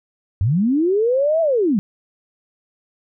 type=linear two-way sweep; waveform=sine; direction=up then down; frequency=84.8 to 670 to 178.4 Hz; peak=-14 dBFS; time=0.41-1.79 s; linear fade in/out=0 ms; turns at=1.41 s; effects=none